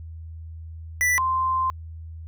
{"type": "tone pair in turn", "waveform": ["square", "sine"], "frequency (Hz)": [1975.5, 1042.6], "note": ["B6", "C6"], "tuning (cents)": [0, -6], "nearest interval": "major seventh", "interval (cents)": 1106, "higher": "first", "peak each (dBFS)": [-19, -20], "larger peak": "first", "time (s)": [[1.01, 1.18], [1.18, 1.7]], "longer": "second", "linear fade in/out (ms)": 0, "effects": ["added 81 Hz sine -35 dBFS peak until 2.27 s"]}